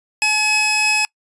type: tone pair together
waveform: sawtooth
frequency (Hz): 853 / 2556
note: G#5 / D#7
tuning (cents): +46 / +46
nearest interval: octave + perfect fifth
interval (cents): 1900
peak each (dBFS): -19 / -12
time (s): 0.22-1.05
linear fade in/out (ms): 0
effects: noise-tail reverb RT60 0.1 s tail -26 dB re dry + resampled to 24000 Hz